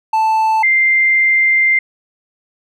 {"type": "tone pair in turn", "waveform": ["triangle", "sine"], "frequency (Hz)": [880, 2093], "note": ["A5", "C7"], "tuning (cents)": [0, 0], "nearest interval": "octave + minor third", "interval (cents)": 1500, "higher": "second", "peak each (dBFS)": -9, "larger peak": "neither", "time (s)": [[0.13, 0.63], [0.63, 1.79]], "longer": "second", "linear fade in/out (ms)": 5, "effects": []}